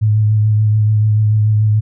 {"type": "tone with vibrato", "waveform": "sine", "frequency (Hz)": 107.1, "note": "A2", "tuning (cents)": -46, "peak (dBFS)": -9, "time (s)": [0.01, 1.81], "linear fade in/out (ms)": 20, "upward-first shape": "triangle", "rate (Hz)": 6.9, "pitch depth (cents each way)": 28, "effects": []}